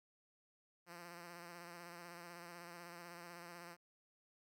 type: tone with vibrato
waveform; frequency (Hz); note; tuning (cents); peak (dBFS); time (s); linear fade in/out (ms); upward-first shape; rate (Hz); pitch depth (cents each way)
5% pulse; 172.8; F3; -18; -40; 0.86-3.77; 50; sine; 16; 38
effects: none